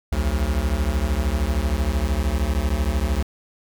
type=beating tone pair; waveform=square; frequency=61.7 / 74.7 Hz; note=B1 / D2; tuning=-1 / +30 cents; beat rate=13 Hz; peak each=-23 dBFS; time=0.12-3.23 s; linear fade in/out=5 ms; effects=none